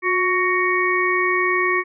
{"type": "harmonic tone with a mistuned harmonic", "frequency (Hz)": 371.7, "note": "F#4", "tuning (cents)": 8, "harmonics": [1, 3, 5, 6], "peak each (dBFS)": [-22, -22, -22, -22], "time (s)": [0.02, 1.84], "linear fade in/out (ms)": 50, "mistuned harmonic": 1, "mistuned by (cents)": -45, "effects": []}